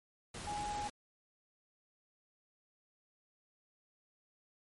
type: tone in noise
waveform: sine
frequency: 830.6 Hz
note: G#5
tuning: in tune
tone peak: -37 dBFS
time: 0.47-0.88 s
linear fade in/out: 5 ms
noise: pink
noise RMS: -45 dBFS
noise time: 0.34-0.9 s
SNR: +5 dB
effects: MP3 48 kbps